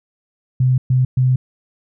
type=tone bursts at uneven times; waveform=sine; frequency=128.4 Hz; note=C3; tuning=32 cents flat; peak=-11 dBFS; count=3; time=0.6-0.78 / 0.9-1.05 / 1.17-1.36 s; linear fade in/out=5 ms; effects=none